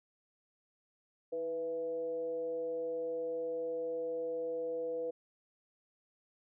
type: tone with frequency modulation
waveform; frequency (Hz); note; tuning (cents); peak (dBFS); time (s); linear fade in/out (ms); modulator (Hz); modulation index
sine; 493.9; B4; 0; -34; 1.32-5.11; 10; 172; 0.43
effects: none